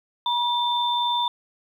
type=tone pair together; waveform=sine; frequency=964 / 3559 Hz; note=B5 / A7; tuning=-42 / +19 cents; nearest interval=octave + major seventh; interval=2261 cents; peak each=-22 / -25 dBFS; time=0.26-1.28 s; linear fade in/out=2 ms; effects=9-bit